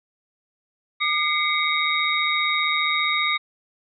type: tone cluster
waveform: sine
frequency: 1207 / 2085 / 2240 / 3754 Hz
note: D6 / C7 / C#7 / A#7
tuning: +47 / -7 / +18 / +11 cents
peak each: -25 dBFS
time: 1-3.38 s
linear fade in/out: 20 ms
effects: none